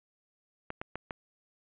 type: clicks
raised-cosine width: 0.5 ms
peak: -21 dBFS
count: 4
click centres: 0.704 / 0.815 / 0.956 / 1.108 s
effects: resampled to 8000 Hz + 9-bit